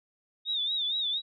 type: tone with vibrato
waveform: sine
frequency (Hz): 3654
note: A#7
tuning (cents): -35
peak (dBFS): -27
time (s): 0.45-1.22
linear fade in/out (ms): 50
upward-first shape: sine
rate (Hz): 4.3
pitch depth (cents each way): 98
effects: none